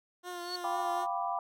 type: tone with vibrato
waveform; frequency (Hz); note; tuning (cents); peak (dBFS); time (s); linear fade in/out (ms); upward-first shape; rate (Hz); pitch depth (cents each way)
15% pulse; 353.6; F4; +22; -32; 0.23-1.07; 50; triangle; 4; 33
type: tone with exponential growth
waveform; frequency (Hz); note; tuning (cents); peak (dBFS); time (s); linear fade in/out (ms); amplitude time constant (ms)
sine; 4419; C#8; -6; -32; 0.32-0.56; 5; 51
type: chord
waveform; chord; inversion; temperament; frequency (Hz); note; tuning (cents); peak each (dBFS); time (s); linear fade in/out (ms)
sine; G dominant seventh; third; equal; 698.5 / 784 / 987.8 / 1174.7; F5 / G5 / B5 / D6; 0 / 0 / 0 / 0; -35 / -36 / -36 / -38; 0.64-1.39; 2
effects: none